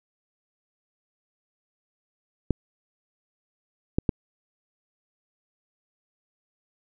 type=clicks; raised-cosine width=3 ms; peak=-8 dBFS; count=3; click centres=2.507 / 3.985 / 4.092 s; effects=none

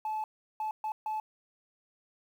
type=tone bursts at uneven times; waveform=sine; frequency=865 Hz; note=A5; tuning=30 cents flat; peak=-29 dBFS; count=4; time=0.05-0.24 / 0.6-0.71 / 0.84-0.92 / 1.06-1.2 s; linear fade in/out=2 ms; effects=tanh soft clip ceiling -29 dBFS + 10-bit

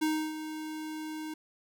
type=tone with ADSR envelope; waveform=square; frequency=311.1 Hz; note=D#4; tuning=in tune; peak=-26 dBFS; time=0.01-1.34 s; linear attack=15 ms; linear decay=300 ms; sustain=-11 dB; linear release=5 ms; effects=none

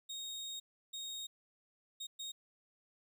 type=tone bursts at uneven times; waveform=30% pulse; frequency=3729 Hz; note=A#7; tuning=in tune; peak=-39 dBFS; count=4; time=0.09-0.6 / 0.93-1.27 / 2-2.07 / 2.19-2.32 s; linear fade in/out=10 ms; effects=none

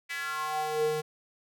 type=tone with high-pass filter sweep; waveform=square; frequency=153.7 Hz; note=D#3; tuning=21 cents flat; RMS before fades=-31 dBFS; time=0.09-1.02 s; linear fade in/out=20 ms; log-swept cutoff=2100 to 310 Hz; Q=4.5; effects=none

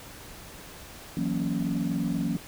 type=chord; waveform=sine; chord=F# dominant seventh; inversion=third; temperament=equal; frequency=164.81 / 185 / 233.1 / 277.2 Hz; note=E3 / F#3 / A#3 / C#4; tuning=0 / 0 / 0 / 0 cents; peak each=-30 dBFS; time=1.17-2.37 s; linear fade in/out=2 ms; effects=tanh soft clip ceiling -19 dBFS + pink hiss -45 dBFS RMS until 2.47 s

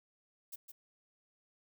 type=noise with echo; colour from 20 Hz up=violet; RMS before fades=-45 dBFS; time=0.52-0.56 s; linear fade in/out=10 ms; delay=160 ms; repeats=1; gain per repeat=-6 dB; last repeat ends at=0.72 s; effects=none

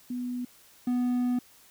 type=tone pair in turn; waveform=sine / triangle; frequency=246.9 / 246.9 Hz; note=B3 / B3; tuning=0 / 0 cents; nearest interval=unison; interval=0 cents; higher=neither; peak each=-30 / -22 dBFS; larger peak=second; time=0.1-0.45 / 0.87-1.39 s; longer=second; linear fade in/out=5 ms; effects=white hiss -57 dBFS RMS until 1.7 s

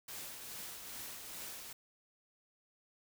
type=noise with tremolo; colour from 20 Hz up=white; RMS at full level=-45 dBFS; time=0.08-1.73 s; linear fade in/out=5 ms; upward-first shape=triangle; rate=2.4 Hz; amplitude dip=40%; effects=none

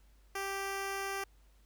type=tone; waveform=10% pulse; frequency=392 Hz; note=G4; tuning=in tune; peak=-27 dBFS; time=0.35-1.24 s; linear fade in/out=5 ms; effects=added 50 Hz sine -60 dBFS peak until 1.65 s + pink hiss -71 dBFS RMS until 1.65 s

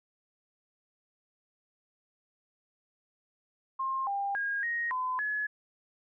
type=tone with pitch steps; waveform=sine; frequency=1063 / 798 / 1629 / 1874 / 1018 / 1699 Hz; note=C6 / G5 / G#6 / A#6 / C6 / G#6; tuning=+27 / +31 / -34 / +9 / -48 / +39 cents; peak=-29 dBFS; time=3.79-5.47 s; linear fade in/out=10 ms; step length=280 ms; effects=none

